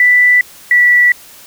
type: tone pair in turn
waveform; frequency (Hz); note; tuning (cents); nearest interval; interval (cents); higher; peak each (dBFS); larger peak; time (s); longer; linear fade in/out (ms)
sine; 1978 / 1954.2; B6 / B6; +2 / -19; unison; 21; first; -5; neither; 0-0.41 / 0.71-1.12; neither; 2
effects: white hiss -38 dBFS RMS until 1.46 s